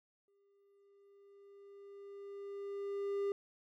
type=tone with exponential growth; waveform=triangle; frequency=400 Hz; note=G4; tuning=35 cents sharp; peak=-30 dBFS; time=0.28-3.32 s; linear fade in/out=1 ms; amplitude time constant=660 ms; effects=none